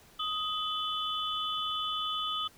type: tone cluster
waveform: sine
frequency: 1251 / 3028 / 3460 Hz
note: D#6 / F#7 / A7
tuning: +9 / +39 / -30 cents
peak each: -34 / -35 / -36 dBFS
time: 0.19-2.48 s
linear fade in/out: 10 ms
effects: pink hiss -58 dBFS RMS until 2.57 s